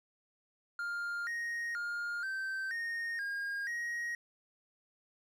triangle tone with pitch steps, 1403 / 1870 / 1414 / 1553 / 1850 / 1622 / 1887 Hz, F6 / A#6 / F6 / G6 / A#6 / G#6 / A#6, +8 / +5 / +21 / -17 / -14 / -41 / +21 cents, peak -33 dBFS, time 0.79-4.15 s, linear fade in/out 2 ms, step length 480 ms, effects none

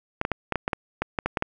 clicks, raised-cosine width 0.5 ms, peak -9 dBFS, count 12, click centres 0.214 / 0.251 / 0.317 / 0.523 / 0.557 / 0.679 / 0.732 / 1.02 / 1.188 / 1.26 / 1.372 / 1.424 s, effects none

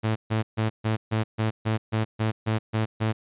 sawtooth tone bursts, 110 Hz, A2, in tune, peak -18 dBFS, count 12, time 0.03-3.13 s, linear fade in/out 20 ms, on 130 ms, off 140 ms, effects resampled to 8000 Hz

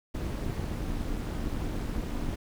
brown noise with amplitude modulation, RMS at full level -29 dBFS, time 0.14-2.36 s, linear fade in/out 10 ms, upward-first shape sine, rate 263 Hz, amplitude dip 75%, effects none

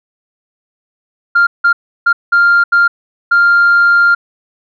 sine tone bursts at uneven times, 1396.9 Hz, F6, in tune, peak -4 dBFS, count 6, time 1.35-1.47 / 1.64-1.73 / 2.06-2.13 / 2.32-2.64 / 2.72-2.88 / 3.31-4.15 s, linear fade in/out 10 ms, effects tanh soft clip ceiling -3 dBFS

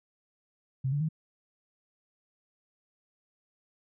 sine tone with pitch steps, 132.4 / 144.38 / 157.45 Hz, C3 / D3 / D#3, +21 / -29 / +21 cents, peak -26 dBFS, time 0.84-1.089 s, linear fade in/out 10 ms, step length 83 ms, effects none

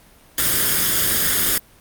white noise with comb filter, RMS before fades -18 dBFS, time 0.38-1.58 s, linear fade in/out 2 ms, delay 0.59 ms, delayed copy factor +0.65, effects pink hiss -50 dBFS RMS until 1.8 s + Opus 32 kbps

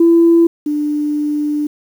sine tone pair in turn, 335.9 / 296.6 Hz, E4 / D4, +33 / +17 cents, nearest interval major second, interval 216 cents, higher first, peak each -5 / -14 dBFS, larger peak first, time 0-0.47 / 0.66-1.67 s, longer second, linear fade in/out 5 ms, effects tanh soft clip ceiling -2 dBFS + 7-bit

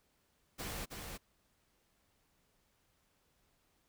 pink noise with echo, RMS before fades -42 dBFS, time 0.58-0.86 s, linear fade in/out 20 ms, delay 320 ms, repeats 1, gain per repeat -4 dB, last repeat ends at 1.18 s, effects pink hiss -75 dBFS RMS until 3.88 s

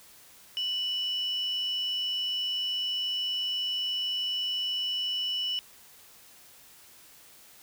sine tone pair together, 2960 / 5354 Hz, F#7 / E8, 0 / +26 cents, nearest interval minor seventh, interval 1026 cents, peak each -28 / -39 dBFS, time 0.57-5.59 s, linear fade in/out 0 ms, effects white hiss -54 dBFS RMS until 7.62 s

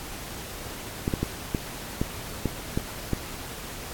clicks, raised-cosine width 3 ms, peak -11 dBFS, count 8, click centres 1.079 / 1.138 / 1.23 / 1.548 / 2.015 / 2.457 / 2.775 / 3.133 s, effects pink hiss -38 dBFS RMS until 3.93 s + AAC 64 kbps

